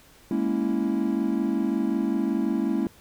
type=chord; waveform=triangle; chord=A# half-diminished seventh; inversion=third; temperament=equal; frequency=207.7 / 233.1 / 277.2 / 329.6 Hz; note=G#3 / A#3 / C#4 / E4; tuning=0 / 0 / 0 / 0 cents; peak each=-26 dBFS; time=0.31-2.87 s; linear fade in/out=2 ms; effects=pink hiss -54 dBFS RMS until 3 s